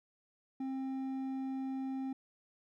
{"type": "tone with hard clipping", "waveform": "triangle", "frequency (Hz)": 265.5, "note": "C4", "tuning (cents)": 25, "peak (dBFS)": -37, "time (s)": [0.6, 2.13], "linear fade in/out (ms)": 5, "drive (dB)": 9, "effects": []}